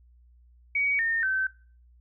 sine tone with pitch steps, 2257 / 1826 / 1540 Hz, C#7 / A#6 / G6, +31 / -36 / -31 cents, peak -23 dBFS, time 0.75-1.47 s, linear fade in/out 5 ms, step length 240 ms, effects noise-tail reverb RT60 0.4 s tail -19 dB re dry + added 60 Hz sine -54 dBFS peak until 2 s

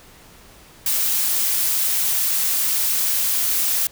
blue noise, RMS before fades -20 dBFS, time 0.86-3.87 s, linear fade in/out 2 ms, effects pink hiss -47 dBFS RMS until 3.91 s

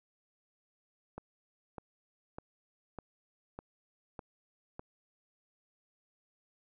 click train, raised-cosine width 1 ms, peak -28 dBFS, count 7, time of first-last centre 1.18-4.794 s, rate 1.66 Hz, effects none

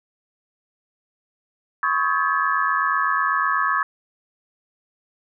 sine tone cluster, 1022 / 1110 / 1272 / 1607 / 1709 Hz, C6 / C#6 / D#6 / G6 / G#6, -41 / +2 / +38 / +43 / +49 cents, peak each -29 / -22 / -24 / -28 / -24 dBFS, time 1.83-3.83 s, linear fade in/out 2 ms, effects none

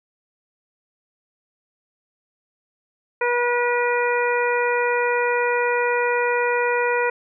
harmonic tone, 484 Hz, B4, 35 cents flat, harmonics 1 / 2 / 3 / 4 / 5, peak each -21 / -24 / -26 / -27 / -28 dBFS, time 3.21-7.1 s, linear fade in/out 5 ms, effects none

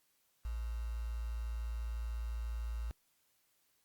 sine tone with quantisation, 57 Hz, A#1, 38 cents flat, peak -36 dBFS, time 0.45-2.91 s, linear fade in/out 0 ms, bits 9, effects white hiss -75 dBFS RMS until 3.84 s + Opus 48 kbps

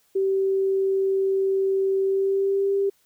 sine tone with pitch glide, 386.6 to 395.6 Hz, G4 to G4, -24 to +16 cents, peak -19 dBFS, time 0.15-2.9 s, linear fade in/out 10 ms, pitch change +40 cents, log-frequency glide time 2.03-2.74 s, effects white hiss -64 dBFS RMS until 3.05 s

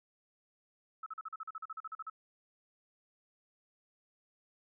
sine tone bursts, 1300 Hz, E6, 24 cents flat, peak -39 dBFS, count 15, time 1.03-2.099 s, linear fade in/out 5 ms, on 33 ms, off 41 ms, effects none

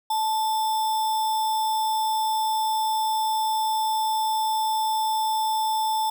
sine tone with sample-and-hold, 875 Hz, A5, 10 cents flat, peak -21 dBFS, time 0.1-6.1 s, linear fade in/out 5 ms, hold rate 4410 Hz, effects none

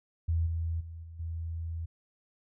sine tone with level steps, 82.6 Hz, E2, 4 cents sharp, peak -25 / -29 / -40 / -43 / -33 dBFS, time 0.28-1.86 s, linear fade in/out 10 ms, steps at 0.46 / 0.8 / 1.03 / 1.19 s, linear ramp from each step 10 ms, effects none

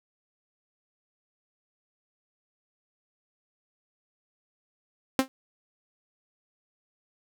sawtooth tone with exponential decay, 264.5 Hz, C4, 19 cents sharp, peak -12 dBFS, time 5.19-5.28 s, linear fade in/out 0 ms, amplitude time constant 19 ms, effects none

